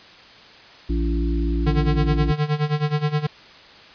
harmonic tone, 56.9 Hz, A#1, 41 cents flat, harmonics 1 / 3 / 5 / 6, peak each -20 / -30 / -27 / -29 dBFS, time 0.89-2.32 s, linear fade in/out 10 ms
square tone with tremolo, 149.8 Hz, D3, 35 cents sharp, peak -17 dBFS, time 1.66-3.27 s, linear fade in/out 10 ms, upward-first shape sine, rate 9.5 Hz, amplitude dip 85%
effects white hiss -45 dBFS RMS until 3.94 s + resampled to 11025 Hz

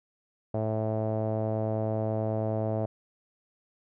sawtooth tone with low-pass filter, 109.3 Hz, A2, 11 cents flat, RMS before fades -29 dBFS, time 0.54-2.86 s, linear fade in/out 5 ms, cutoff 640 Hz, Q 4.4, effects none

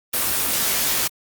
white noise with comb filter, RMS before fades -21 dBFS, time 0.13-1.08 s, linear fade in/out 10 ms, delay 18 ms, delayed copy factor +0.8, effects Opus 32 kbps

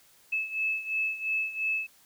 sine beating tone pair, 2605 / 2607.9 Hz, E7 / E7, -21 / -19 cents, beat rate 2.9 Hz, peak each -29 / -33 dBFS, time 0.32-1.87 s, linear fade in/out 10 ms, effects white hiss -60 dBFS RMS until 2.05 s

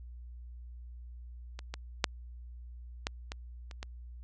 clicks, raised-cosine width 0.2 ms, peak -25 / -21 / -7 / -14 / -21 / -29 / -22 dBFS, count 7, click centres 1.591 / 1.74 / 2.042 / 3.069 / 3.319 / 3.712 / 3.829 s, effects added 60 Hz sine -44 dBFS peak until 4.23 s + resampled to 24000 Hz

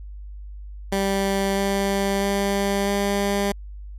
15% pulse tone with pitch steps, 196 / 197.48 / 198.97 / 200.5 Hz, G3 / G3 / G3 / G3, 0 / +13 / +26 / +39 cents, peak -14 dBFS, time 0.92-3.52 s, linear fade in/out 5 ms, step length 650 ms, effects added 50 Hz sine -34 dBFS peak until 3.98 s + resampled to 32000 Hz

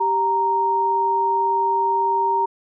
sine tone pair together, 391.4 / 930.9 Hz, G4 / A#5, -3 / -3 cents, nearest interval octave + minor third, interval 1500 cents, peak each -25 / -17 dBFS, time 0-2.46 s, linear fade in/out 10 ms, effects none

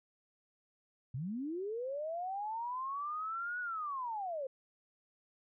sine linear two-way sweep, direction up then down, 116.1 to 1480 to 511 Hz, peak -36 dBFS, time 1.14-4.47 s, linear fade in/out 5 ms, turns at 3.6 s, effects none

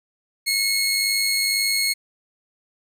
25% pulse tone pair together, 2184 / 4266 Hz, C#7 / C8, -26 / +33 cents, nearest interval octave, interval 1159 cents, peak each -18 dBFS, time 0.46-1.94 s, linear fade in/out 20 ms, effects none

